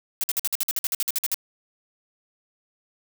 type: noise bursts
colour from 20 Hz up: blue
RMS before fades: -24 dBFS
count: 15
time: 0.21-1.343 s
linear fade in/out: 0 ms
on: 27 ms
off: 52 ms
effects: none